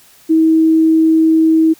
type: tone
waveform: sine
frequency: 320.7 Hz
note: E4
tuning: 48 cents flat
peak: -7 dBFS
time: 0.29-1.74 s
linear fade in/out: 20 ms
effects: white hiss -46 dBFS RMS until 1.79 s